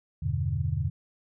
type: chord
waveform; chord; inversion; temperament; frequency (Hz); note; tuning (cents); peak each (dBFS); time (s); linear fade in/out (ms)
sine; E minor seventh; none; equal; 82.41 / 98 / 123.47 / 146.83; E2 / G2 / B2 / D3; 0 / 0 / 0 / 0; -31; 0.22-0.9; 10
effects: none